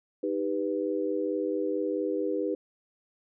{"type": "chord", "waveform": "sine", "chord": "Eb augmented", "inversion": "none", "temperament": "equal with one note detuned", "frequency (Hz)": [311.1, 395.6, 493.9], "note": ["Eb4", "G4", "B4"], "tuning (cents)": [0, 16, 0], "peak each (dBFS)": -31, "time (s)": [0.23, 2.55], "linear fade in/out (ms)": 5, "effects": []}